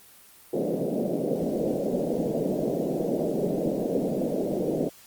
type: band-pass noise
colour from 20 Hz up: white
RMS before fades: -27 dBFS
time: 0.53-4.89 s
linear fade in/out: 5 ms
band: 150 to 600 Hz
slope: 48 dB/octave
effects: white hiss -52 dBFS RMS until 5.06 s + Opus 24 kbps